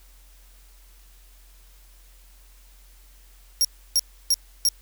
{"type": "tone bursts", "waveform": "sawtooth", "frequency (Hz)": 5588, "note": "F8", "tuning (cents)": 0, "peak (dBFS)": -14, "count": 4, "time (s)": [3.61, 4.688], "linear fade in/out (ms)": 0, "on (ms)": 37, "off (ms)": 310, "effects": ["added 44 Hz sine -49 dBFS peak until 4.81 s", "white hiss -57 dBFS RMS until 4.81 s"]}